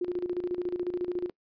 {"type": "tone with tremolo", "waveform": "sine", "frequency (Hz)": 356.1, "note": "F4", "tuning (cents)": 34, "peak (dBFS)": -26, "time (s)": [0.01, 1.3], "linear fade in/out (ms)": 5, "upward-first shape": "square", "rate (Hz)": 14, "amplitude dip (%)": 70, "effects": ["noise-tail reverb RT60 0.1 s tail -24 dB re dry", "resampled to 11025 Hz"]}